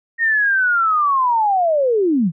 sine linear sweep, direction down, 1864.7 to 147.6 Hz, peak -13 dBFS, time 0.18-2.32 s, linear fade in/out 50 ms, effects none

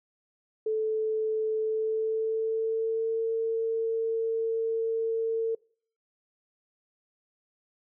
sine tone with pitch glide, 436.7 to 451.6 Hz, A4 to A4, -13 to +45 cents, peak -25 dBFS, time 0.66-5.55 s, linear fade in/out 5 ms, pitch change +58 cents, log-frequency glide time 1.6-3.22 s, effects noise-tail reverb RT60 0.5 s tail -25 dB re dry

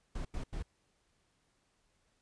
brown noise bursts, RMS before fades -38 dBFS, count 3, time 0.15-0.626 s, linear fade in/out 5 ms, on 100 ms, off 88 ms, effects pink hiss -75 dBFS RMS until 2.21 s + resampled to 22050 Hz

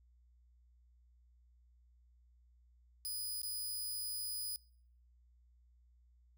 10% pulse tone with dropouts, 4978 Hz, D#8, in tune, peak -32 dBFS, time 3.05-4.56 s, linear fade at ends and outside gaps 0 ms, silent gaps 3.417-3.432 s, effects noise-tail reverb RT60 0.7 s tail -26 dB re dry + added 60 Hz sine -64 dBFS peak until 6.37 s

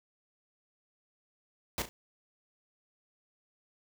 pink noise with echo, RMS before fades -33 dBFS, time 1.78-1.82 s, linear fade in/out 0 ms, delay 35 ms, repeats 2, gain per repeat -10 dB, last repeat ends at 1.89 s, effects none

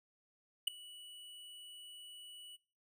square tone with ADSR envelope, 2947 Hz, F#7, 8 cents flat, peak -27 dBFS, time 0.67-2.57 s, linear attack 8 ms, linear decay 5 ms, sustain -24 dB, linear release 21 ms, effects noise-tail reverb RT60 0.4 s tail -23 dB re dry

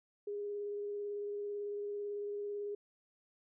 sine tone with vibrato, 410 Hz, G#4, 22 cents flat, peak -37 dBFS, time 0.27-2.75 s, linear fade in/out 5 ms, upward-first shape square, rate 18 Hz, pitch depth 10 cents each way, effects none

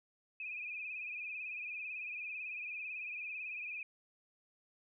sine tone with vibrato, 2489 Hz, D#7, in tune, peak -40 dBFS, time 0.4-3.83 s, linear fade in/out 2 ms, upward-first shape sine, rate 18 Hz, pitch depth 68 cents each way, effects none

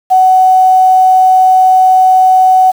sine tone with quantisation, 748 Hz, F#5, 19 cents sharp, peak -3 dBFS, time 0.1-2.72 s, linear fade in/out 20 ms, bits 5, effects none

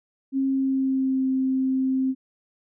sine tone with pitch glide, 269 to 262.7 Hz, C4 to C4, +48 to +7 cents, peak -20 dBFS, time 0.32-2.15 s, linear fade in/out 50 ms, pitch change -41 cents, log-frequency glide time 0.44-1.28 s, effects none

